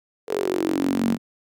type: tone with high-pass filter sweep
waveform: sawtooth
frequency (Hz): 46.25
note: F#1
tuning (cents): 0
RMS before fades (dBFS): -23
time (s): 0.27-1.18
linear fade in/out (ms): 50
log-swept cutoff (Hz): 450 to 210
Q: 7.5
effects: none